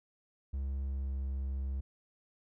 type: tone with pitch glide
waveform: triangle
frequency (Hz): 67.9 to 67.16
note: C#2 to C2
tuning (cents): -35 to +46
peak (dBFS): -31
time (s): 0.53-1.81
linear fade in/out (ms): 10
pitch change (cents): -19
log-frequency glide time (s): 0.83-1.15
effects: none